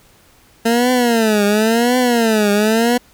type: tone with vibrato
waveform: 20% pulse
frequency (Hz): 226.8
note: A#3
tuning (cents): -47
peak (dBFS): -7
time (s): 0.65-2.98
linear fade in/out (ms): 10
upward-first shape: triangle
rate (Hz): 0.94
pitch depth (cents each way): 200
effects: pink hiss -50 dBFS RMS until 3.13 s